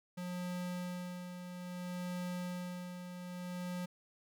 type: tone with tremolo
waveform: square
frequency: 179.1 Hz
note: F3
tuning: 44 cents sharp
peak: -38 dBFS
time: 0.17-3.86 s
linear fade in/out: 10 ms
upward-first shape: sine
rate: 0.6 Hz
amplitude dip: 55%
effects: none